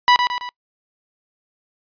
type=tone with echo; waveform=sawtooth; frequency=983 Hz; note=B5; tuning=8 cents flat; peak=-6 dBFS; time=0.08-0.16 s; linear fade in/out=0 ms; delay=110 ms; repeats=3; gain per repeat=-6 dB; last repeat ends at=0.49 s; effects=noise-tail reverb RT60 0.1 s tail -26 dB re dry + resampled to 11025 Hz